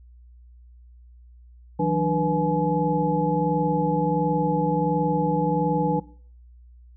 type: tone cluster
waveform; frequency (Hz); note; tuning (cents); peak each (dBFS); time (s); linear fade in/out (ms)
sine; 160.8 / 182.2 / 297.7 / 487.8 / 847; E3 / F#3 / D4 / B4 / G#5; -43 / -26 / +24 / -21 / +34; -26; 1.79-6; 10
effects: noise-tail reverb RT60 0.5 s tail -20 dB re dry + added 60 Hz sine -46 dBFS peak until 6.96 s